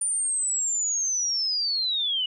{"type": "linear sweep", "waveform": "sine", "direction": "down", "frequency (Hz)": [9270, 2900], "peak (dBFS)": -23, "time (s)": [0.01, 2.26], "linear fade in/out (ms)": 5, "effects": []}